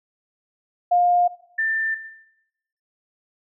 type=tone pair in turn; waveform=sine; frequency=708 / 1784 Hz; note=F5 / A6; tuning=+23 / +23 cents; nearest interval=octave + major third; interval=1600 cents; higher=second; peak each=-14 / -19 dBFS; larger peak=first; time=0.91-1.28 / 1.58-1.95 s; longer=neither; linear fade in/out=10 ms; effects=noise-tail reverb RT60 0.9 s tail -18 dB re dry